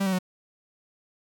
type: tone with pitch steps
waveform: 45% pulse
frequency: 196 / 189.76 / 183.72 Hz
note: G3 / F#3 / F#3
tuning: 0 / +44 / -12 cents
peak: -23 dBFS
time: 0-0.189 s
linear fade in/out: 10 ms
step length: 63 ms
effects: 9-bit